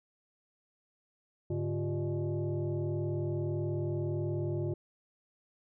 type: tone with frequency modulation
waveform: sine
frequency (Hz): 103.2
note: G#2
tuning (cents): -10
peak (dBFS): -30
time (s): 1.5-4.74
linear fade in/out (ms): 5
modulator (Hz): 248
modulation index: 1.4
effects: none